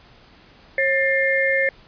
sine tone cluster, 540 / 1779 / 2119 Hz, C#5 / A6 / C7, -45 / +19 / +21 cents, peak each -21 dBFS, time 0.78-1.69 s, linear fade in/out 2 ms, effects pink hiss -50 dBFS RMS until 1.87 s + resampled to 11025 Hz

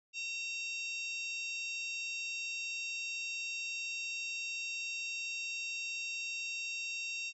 harmonic tone with a mistuned harmonic, 932.3 Hz, A#5, in tune, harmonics 3 / 4 / 5 / 6 / 7 / 8, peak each -38 / -47 / -52 / -46 / -52 / -52 dBFS, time 0.13-7.33 s, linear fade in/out 50 ms, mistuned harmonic 3, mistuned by -51 cents, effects none

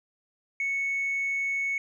triangle tone with tanh clipping, 2212 Hz, C#7, 4 cents flat, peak -26 dBFS, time 0.6-1.78 s, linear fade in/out 2 ms, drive 5 dB, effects none

